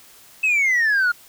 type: exponential sweep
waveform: sine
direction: down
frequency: 2637 to 1396.9 Hz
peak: -13 dBFS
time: 0.43-1.12 s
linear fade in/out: 10 ms
effects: tanh soft clip ceiling -14 dBFS + white hiss -48 dBFS RMS until 1.28 s